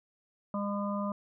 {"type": "harmonic tone", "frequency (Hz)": 202.7, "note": "G#3", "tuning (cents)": -42, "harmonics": [1, 3, 5, 6], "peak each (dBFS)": [-32, -37, -39, -40], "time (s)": [0.54, 1.12], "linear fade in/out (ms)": 2, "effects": []}